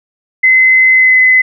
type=tone with pitch glide; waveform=sine; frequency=2047 to 2029 Hz; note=C7 to B6; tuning=-38 to +46 cents; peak=-4 dBFS; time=0.43-1.42 s; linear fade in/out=10 ms; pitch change=-16 cents; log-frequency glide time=0.93-1.17 s; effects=none